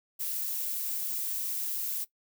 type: noise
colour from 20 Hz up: violet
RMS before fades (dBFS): -33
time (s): 0.19-2.05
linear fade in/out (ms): 20
effects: noise-tail reverb RT60 0.1 s tail -18 dB re dry